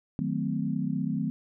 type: chord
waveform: sine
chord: D# diminished seventh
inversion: none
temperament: equal with one note detuned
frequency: 155.56 / 185 / 220 / 256.4 Hz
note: D#3 / F#3 / A3 / C4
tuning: 0 / 0 / 0 / -35 cents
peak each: -32 dBFS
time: 0.19-1.3 s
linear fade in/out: 0 ms
effects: none